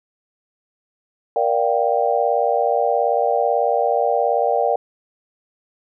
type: chord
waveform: sine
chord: G minor seventh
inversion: first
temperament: just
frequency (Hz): 470.4 / 588 / 705.6 / 784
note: Bb4 / D5 / F5 / G5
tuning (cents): +16 / +2 / +18 / 0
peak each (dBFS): -21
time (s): 1.36-4.76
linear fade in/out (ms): 2
effects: none